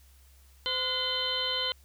harmonic tone with a mistuned harmonic, 512 Hz, C5, 38 cents flat, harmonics 1 / 2 / 3 / 4 / 6 / 7 / 8, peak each -38 / -39 / -40 / -40 / -30 / -38 / -35 dBFS, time 0.66-1.72 s, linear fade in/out 0 ms, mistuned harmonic 3, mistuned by -93 cents, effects added 67 Hz sine -55 dBFS peak until 1.84 s + white hiss -63 dBFS RMS until 1.84 s

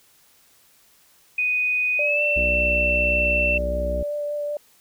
sine tone with pitch glide, 2489 to 2683 Hz, D#7 to E7, 0 to +30 cents, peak -19 dBFS, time 1.38-3.58 s, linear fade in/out 5 ms, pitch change +130 cents, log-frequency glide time 1.98-2.23 s
sine tone with vibrato, 587.3 Hz, D5, in tune, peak -24 dBFS, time 1.99-4.57 s, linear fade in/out 2 ms, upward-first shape sine, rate 5.2 Hz, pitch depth 10 cents each way
harmonic tone, 61.8 Hz, B1, 2 cents sharp, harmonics 1 / 3 / 4 / 5 / 6 / 7, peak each -25 / -35 / -37 / -39 / -41 / -42 dBFS, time 2.36-4.03 s, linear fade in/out 5 ms
effects white hiss -57 dBFS RMS until 4.8 s

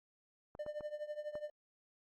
clicks, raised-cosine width 1 ms, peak -35 dBFS, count 4, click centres 0.551 / 0.664 / 0.808 / 1.354 s
triangle tone with tremolo, 599 Hz, D5, 34 cents sharp, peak -35 dBFS, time 0.59-1.5 s, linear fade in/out 5 ms, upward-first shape triangle, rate 12 Hz, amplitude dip 90%
effects Opus 48 kbps

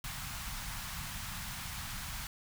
pink band-stop noise, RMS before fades -41 dBFS, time 0.04-2.27 s, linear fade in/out 2 ms, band 190 to 870 Hz, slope 24 dB/octave, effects none

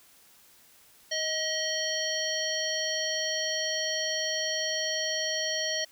harmonic tone with a mistuned harmonic, 627 Hz, D#5, 13 cents sharp, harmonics 1 / 3 / 5 / 7 / 9, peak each -34 / -34 / -34 / -34 / -34 dBFS, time 1.11-5.85 s, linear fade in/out 10 ms, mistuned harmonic 3, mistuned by +20 cents, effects white hiss -58 dBFS RMS until 5.91 s

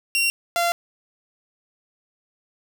sawtooth tone pair in turn, 2749 / 688.5 Hz, F7 / F5, -28 / -25 cents, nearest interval 2 octaves, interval 2397 cents, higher first, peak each -15 dBFS, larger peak neither, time 0.15-0.3 / 0.56-0.72 s, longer second, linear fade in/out 0 ms, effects none

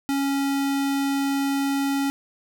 square tone, 276.9 Hz, C#4, 2 cents flat, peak -22 dBFS, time 0.09-2.1 s, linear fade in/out 0 ms, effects none

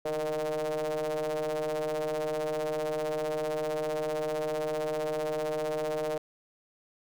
square ring-modulated tone, 75.9 Hz, D#2, 42 cents flat, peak -27 dBFS, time 0.05-6.18 s, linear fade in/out 5 ms, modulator 539 Hz, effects none

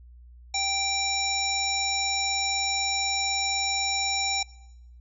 harmonic tone with a mistuned harmonic, 784 Hz, G5, in tune, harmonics 1 / 3 / 5 / 7 / 9, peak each -31 / -31 / -31 / -31 / -31 dBFS, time 0.54-4.43 s, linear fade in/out 5 ms, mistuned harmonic 9, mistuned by -19 cents, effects noise-tail reverb RT60 0.9 s tail -21 dB re dry + added 60 Hz sine -46 dBFS peak until 5 s

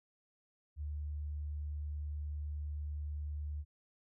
sine tone, 74.2 Hz, D2, 18 cents sharp, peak -37 dBFS, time 0.76-3.65 s, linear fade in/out 50 ms, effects none

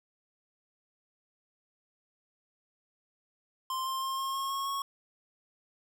square tone with pitch steps, 1046.5 / 1055.6 / 1064.8 / 1074.1 / 1083.4 / 1092.8 / 1102.3 Hz, C6 / C6 / C6 / C6 / C#6 / C#6 / C#6, 0 / +15 / +30 / +45 / -40 / -25 / -10 cents, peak -32 dBFS, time 3.7-4.82 s, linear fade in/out 2 ms, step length 160 ms, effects none

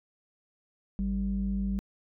sine tone pair together, 51.75 / 195.4 Hz, G#1 / G3, -5 / -5 cents, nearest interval octave + major seventh, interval 2300 cents, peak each -30 / -28 dBFS, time 0.99-1.79 s, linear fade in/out 0 ms, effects tanh soft clip ceiling -21 dBFS

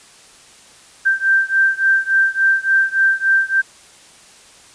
sine beating tone pair, 1568 / 1571.5 Hz, G6 / G6, 0 / +4 cents, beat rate 3.5 Hz, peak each -15 / -16 dBFS, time 1.05-3.62 s, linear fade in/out 20 ms, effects white hiss -45 dBFS RMS until 4.74 s + resampled to 22050 Hz

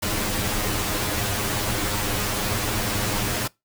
pink noise with comb filter, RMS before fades -25 dBFS, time 0.02-3.48 s, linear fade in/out 10 ms, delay 9.7 ms, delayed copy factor +1, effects noise-tail reverb RT60 0.2 s tail -23 dB re dry

